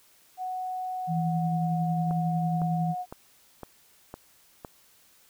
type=tone with pitch glide; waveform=sine; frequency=740 to 726.9 Hz; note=F#5 to F#5; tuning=0 to -31 cents; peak=-30 dBFS; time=0.37-3.06 s; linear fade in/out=50 ms; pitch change=-31 cents; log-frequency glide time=0.95-1.78 s
type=tone with tremolo; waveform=sine; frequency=164.81 Hz; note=E3; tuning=in tune; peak=-24 dBFS; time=1.07-2.95 s; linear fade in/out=50 ms; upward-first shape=sine; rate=11 Hz; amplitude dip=25%
type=click train; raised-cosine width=1 ms; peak=-24 dBFS; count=6; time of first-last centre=2.11-4.648 s; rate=1.97 Hz
effects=white hiss -60 dBFS RMS until 5.29 s